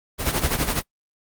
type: noise with tremolo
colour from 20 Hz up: pink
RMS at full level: -20 dBFS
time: 0.18-0.83 s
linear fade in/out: 50 ms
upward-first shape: sine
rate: 12 Hz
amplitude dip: 70%
effects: noise-tail reverb RT60 0.1 s tail -22 dB re dry + Opus 24 kbps